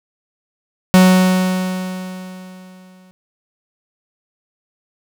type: tone with exponential decay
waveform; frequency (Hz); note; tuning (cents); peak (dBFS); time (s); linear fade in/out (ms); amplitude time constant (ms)
45% pulse; 185; F#3; 0; -5; 0.94-3.11; 0; 470
effects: none